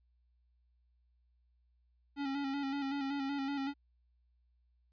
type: tone with vibrato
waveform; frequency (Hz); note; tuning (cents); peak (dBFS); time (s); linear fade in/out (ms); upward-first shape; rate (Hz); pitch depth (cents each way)
square; 277.2; C#4; 0; -35; 2.16-3.74; 50; square; 5.3; 37
effects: added 60 Hz sine -69 dBFS peak until 4.92 s + resampled to 11025 Hz